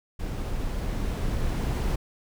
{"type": "noise with level ramp", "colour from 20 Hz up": "brown", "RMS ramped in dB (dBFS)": [-31, -25], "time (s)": [0.19, 1.96], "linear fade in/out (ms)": 10, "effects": []}